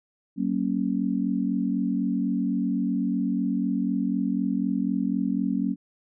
sine chord, F# major, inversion none, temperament equal with one note detuned, 189.21 / 233.1 / 277.2 Hz, F#3 / A#3 / C#4, +39 / 0 / 0 cents, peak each -27 dBFS, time 0.36-5.76 s, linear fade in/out 50 ms, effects none

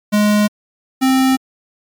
square tone pair in turn, 208.9 / 262.7 Hz, G#3 / C4, +10 / +7 cents, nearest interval major third, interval 397 cents, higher second, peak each -11 dBFS, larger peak neither, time 0.12-0.48 / 1.01-1.37 s, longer neither, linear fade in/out 20 ms, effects MP3 96 kbps

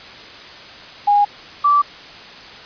sine tone pair in turn, 820 / 1161.9 Hz, G#5 / D6, -22 / -19 cents, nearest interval tritone, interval 603 cents, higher second, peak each -10 dBFS, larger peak neither, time 1.07-1.25 / 1.64-1.82 s, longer neither, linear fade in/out 10 ms, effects white hiss -37 dBFS RMS until 2.65 s + resampled to 11025 Hz

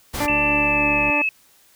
pink noise, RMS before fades -27 dBFS, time 0.13-0.27 s, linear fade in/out 20 ms
harmonic tone, 293.7 Hz, D4, in tune, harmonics 1 / 2 / 3 / 4 / 6 / 7 / 8, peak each -25 / -26 / -25 / -31 / -33 / -34 / -33 dBFS, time 0.2-1.22 s, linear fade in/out 5 ms
sine tone with pitch glide, 2663 to 2592 Hz, E7 to E7, +17 to -30 cents, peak -18 dBFS, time 0.28-1.29 s, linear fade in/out 2 ms, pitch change -47 cents, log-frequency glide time 0.45-0.99 s
click train, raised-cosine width 3 ms, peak -20 dBFS, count 59, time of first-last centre 0.3-1.099 s, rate 72.6 Hz
effects white hiss -55 dBFS RMS until 1.75 s

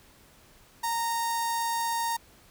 sawtooth tone with notch filter, 926 Hz, A#5, 12 cents flat, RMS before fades -29 dBFS, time 0.83-2.17 s, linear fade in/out 10 ms, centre 2500 Hz, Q 1, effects pink hiss -57 dBFS RMS until 2.5 s

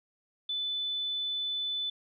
sine tone, 3500 Hz, A7, 10 cents flat, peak -30 dBFS, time 0.49-1.9 s, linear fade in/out 5 ms, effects none

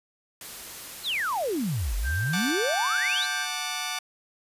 white noise, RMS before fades -40 dBFS, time 0.41-2.51 s, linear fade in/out 2 ms
sine exponential two-way sweep, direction down then up, 4435 to 44.7 to 4435 Hz, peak -25 dBFS, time 1.03-3.27 s, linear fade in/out 50 ms, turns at 1.96 s
sine tone, 1572 Hz, G6, 4 cents sharp, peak -29 dBFS, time 2.03-3.47 s, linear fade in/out 50 ms
10% pulse chord, D major, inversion first, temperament just, 734.2 / 881 / 1174.7 Hz, F#5 / A5 / D6, -14 / +2 / 0 cents, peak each -25 / -28 / -24 dBFS, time 2.33-3.99 s, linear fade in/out 5 ms
effects resampled to 32000 Hz

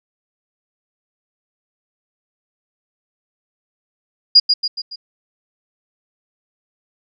sine tone with echo, 4861 Hz, D#8, 41 cents flat, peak -4 dBFS, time 4.35-4.4 s, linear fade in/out 10 ms, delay 140 ms, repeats 4, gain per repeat -6 dB, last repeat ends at 4.96 s, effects none

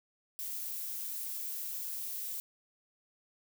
violet noise, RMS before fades -39 dBFS, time 0.39-2.4 s, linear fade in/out 0 ms, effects none

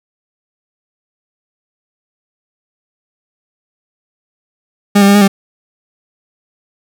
40% pulse tone with pitch steps, 203.2 / 198.4 / 201 / 205.5 / 196.6 Hz, G#3 / G3 / G3 / G#3 / G3, -38 / +21 / +44 / -18 / +5 cents, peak -4 dBFS, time 4.95-5.28 s, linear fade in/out 10 ms, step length 66 ms, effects none

